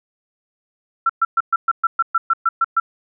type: tone bursts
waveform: sine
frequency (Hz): 1352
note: E6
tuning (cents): +43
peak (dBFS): -12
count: 12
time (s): 1.06-2.8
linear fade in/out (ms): 5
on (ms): 35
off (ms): 120
effects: none